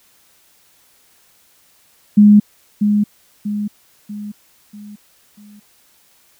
sine tone with echo, 207.7 Hz, G#3, in tune, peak -4 dBFS, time 2.17-2.4 s, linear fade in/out 10 ms, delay 640 ms, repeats 5, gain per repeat -7 dB, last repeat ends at 5.6 s, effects white hiss -54 dBFS RMS until 6.39 s

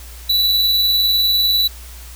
square tone with tremolo, 3951 Hz, B7, in tune, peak -12 dBFS, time 0.29-1.68 s, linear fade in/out 10 ms, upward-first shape triangle, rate 20 Hz, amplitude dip 30%, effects added 60 Hz sine -34 dBFS peak until 2.15 s + white hiss -40 dBFS RMS until 2.15 s

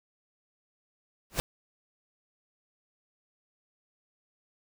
pink noise with exponential growth, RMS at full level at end -24 dBFS, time 1.3-1.4 s, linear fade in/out 0 ms, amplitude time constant 20 ms, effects none

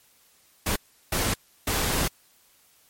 pink noise bursts at uneven times, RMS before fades -25 dBFS, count 3, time 0.66-0.76 / 1.12-1.34 / 1.67-2.08 s, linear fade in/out 5 ms, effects white hiss -60 dBFS RMS until 2.89 s + MP3 64 kbps

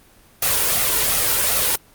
white noise with flanger, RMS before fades -18 dBFS, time 0.42-1.76 s, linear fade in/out 5 ms, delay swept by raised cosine 1.5 to 2.14 ms, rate 2.7 Hz, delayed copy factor +0.55, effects pink hiss -51 dBFS RMS until 1.94 s + Opus 24 kbps

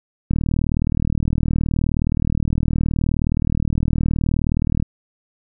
click train, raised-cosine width 5 ms, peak -7 dBFS, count 178, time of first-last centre 0.31-4.825 s, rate 39.2 Hz, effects none

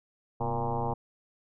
sine tone with frequency modulation, 470.6 Hz, A#4, 16 cents sharp, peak -27 dBFS, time 0.4-0.94 s, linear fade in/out 10 ms, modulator 114 Hz, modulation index 4.4, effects none

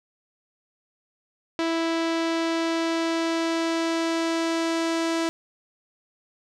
sawtooth tone with low-pass filter sweep, 329.6 Hz, E4, in tune, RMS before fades -25 dBFS, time 1.59-5.29 s, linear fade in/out 0 ms, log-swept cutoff 4600 to 6900 Hz, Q 1, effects none

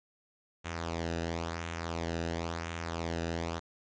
sawtooth tone with flanger, 83.5 Hz, E2, 23 cents sharp, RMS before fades -36 dBFS, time 0.64-3.6 s, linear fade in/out 20 ms, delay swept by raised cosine 0.2 to 0.92 ms, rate 0.96 Hz, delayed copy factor -0.65, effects resampled to 16000 Hz + 10-bit

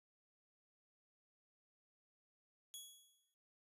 15% pulse tone with exponential decay, 3350 Hz, G#7, 14 cents sharp, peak -40 dBFS, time 2.74-3.34 s, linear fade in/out 0 ms, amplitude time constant 130 ms, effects noise-tail reverb RT60 0.2 s tail -25 dB re dry + resampled to 32000 Hz

